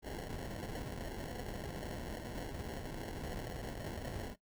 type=noise with sample-and-hold; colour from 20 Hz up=pink; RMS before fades=-43 dBFS; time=0.02-4.36 s; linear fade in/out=50 ms; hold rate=1225 Hz; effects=noise-tail reverb RT60 0.1 s tail -17 dB re dry